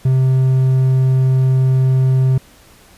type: tone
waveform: triangle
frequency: 130.81 Hz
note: C3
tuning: in tune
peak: -8 dBFS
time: 0.05-2.38 s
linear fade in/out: 5 ms
effects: pink hiss -46 dBFS RMS until 2.97 s + resampled to 32000 Hz